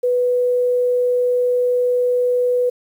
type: tone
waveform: sine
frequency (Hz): 493.9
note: B4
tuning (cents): 0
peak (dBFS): -14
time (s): 0.03-2.7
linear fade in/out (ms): 10
effects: 8-bit